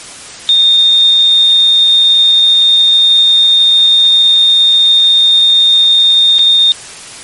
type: tone with dropouts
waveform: sine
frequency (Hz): 3658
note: A#7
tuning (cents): -33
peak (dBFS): -4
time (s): 0.49-6.72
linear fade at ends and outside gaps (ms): 0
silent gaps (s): 6.385-6.392
effects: white hiss -29 dBFS RMS until 7.23 s + MP3 48 kbps